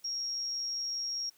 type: tone with amplitude modulation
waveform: sine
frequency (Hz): 5588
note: F8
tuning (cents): 0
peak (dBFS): -31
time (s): 0.04-1.3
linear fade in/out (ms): 10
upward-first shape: sine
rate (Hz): 125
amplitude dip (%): 30
effects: white hiss -65 dBFS RMS until 1.37 s